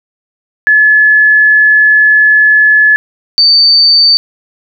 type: tone pair in turn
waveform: sine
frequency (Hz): 1715 / 4579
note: A6 / D8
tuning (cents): -45 / -45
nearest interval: octave + perfect fourth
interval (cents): 1700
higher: second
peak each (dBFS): -3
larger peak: neither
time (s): 0.67-2.96 / 3.38-4.17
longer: first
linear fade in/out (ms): 0
effects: none